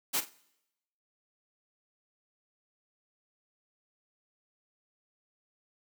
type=noise with echo; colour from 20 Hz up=white; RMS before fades=-29 dBFS; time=0.13-0.21 s; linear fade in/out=20 ms; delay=46 ms; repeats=2; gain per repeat=-13 dB; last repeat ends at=0.302 s; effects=noise-tail reverb RT60 0.9 s tail -22 dB re dry + high-pass 200 Hz 12 dB/octave